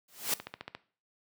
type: noise with exponential growth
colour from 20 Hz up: white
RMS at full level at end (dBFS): -26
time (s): 0.08-0.34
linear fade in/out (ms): 5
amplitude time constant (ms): 56
type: click train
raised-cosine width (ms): 0.3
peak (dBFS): -23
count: 6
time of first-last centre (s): 0.4-0.75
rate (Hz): 14.3
effects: noise-tail reverb RT60 0.4 s tail -17 dB re dry + high-pass 100 Hz 12 dB/octave

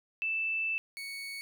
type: tone pair in turn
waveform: sine / 30% pulse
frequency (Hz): 2644 / 2223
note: E7 / C#7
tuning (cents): +5 / +4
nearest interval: minor third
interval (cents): 301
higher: first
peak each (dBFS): -29 / -36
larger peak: first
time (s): 0.22-0.78 / 0.97-1.41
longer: first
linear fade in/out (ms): 0
effects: none

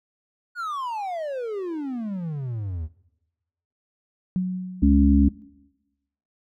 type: exponential sweep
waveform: triangle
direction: down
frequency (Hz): 1480 to 74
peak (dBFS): -25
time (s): 0.55-2.89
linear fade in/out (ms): 50
type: tone with exponential decay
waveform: sine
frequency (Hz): 183.8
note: F#3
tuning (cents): -11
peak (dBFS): -19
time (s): 4.36-5.42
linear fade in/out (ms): 0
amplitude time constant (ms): 230
type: harmonic tone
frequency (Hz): 70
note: C#2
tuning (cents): +18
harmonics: 1 / 3 / 4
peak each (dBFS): -18 / -18 / -18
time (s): 4.82-5.29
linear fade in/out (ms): 10
effects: noise-tail reverb RT60 1.0 s tail -21 dB re dry

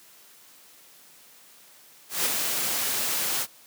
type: noise with ADSR envelope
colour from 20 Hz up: white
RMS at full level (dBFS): -23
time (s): 2.09-3.47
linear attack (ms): 170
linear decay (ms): 10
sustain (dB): -4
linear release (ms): 55
effects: white hiss -53 dBFS RMS until 3.66 s + high-pass 150 Hz 12 dB/octave

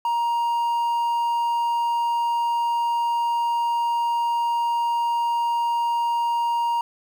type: tone with quantisation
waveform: triangle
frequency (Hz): 940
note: A#5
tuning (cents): +14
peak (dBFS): -18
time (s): 0.05-6.81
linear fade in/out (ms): 2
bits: 8
effects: none

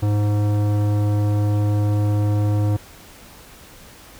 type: tone with tanh clipping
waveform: sine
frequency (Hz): 103.83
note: G#2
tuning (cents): 0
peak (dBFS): -18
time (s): 0.02-2.77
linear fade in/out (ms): 10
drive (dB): 16
effects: pink hiss -44 dBFS RMS until 4.19 s

